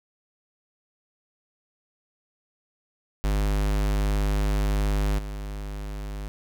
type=tone with level steps; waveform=square; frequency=50.7 Hz; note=G#1; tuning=41 cents flat; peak=-22 / -32 dBFS; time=3.24-6.28 s; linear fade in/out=0 ms; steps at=5.18 s; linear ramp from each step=10 ms; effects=none